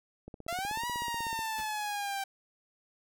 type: click train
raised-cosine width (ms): 2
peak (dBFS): -31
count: 19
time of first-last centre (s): 0.28-1.391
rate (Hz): 16.2
type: linear two-way sweep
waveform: sawtooth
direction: up then down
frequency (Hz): 660 to 974 to 779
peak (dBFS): -29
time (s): 0.48-2.24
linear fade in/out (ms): 5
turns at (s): 0.87
type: noise with exponential decay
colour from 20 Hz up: pink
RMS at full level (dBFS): -41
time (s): 1.58-1.7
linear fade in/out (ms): 5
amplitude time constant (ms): 24
effects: none